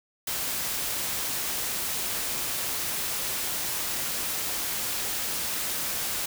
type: noise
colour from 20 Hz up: white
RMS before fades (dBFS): -30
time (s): 0.27-6.26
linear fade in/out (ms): 5
effects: none